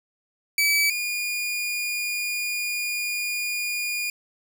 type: tone pair in turn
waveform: sawtooth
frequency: 2296 / 2433 Hz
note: D7 / D#7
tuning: -40 / -39 cents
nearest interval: minor second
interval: 101 cents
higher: second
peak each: -15 / -22 dBFS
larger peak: first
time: 0.58-0.9 / 0.9-4.1 s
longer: second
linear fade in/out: 2 ms
effects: none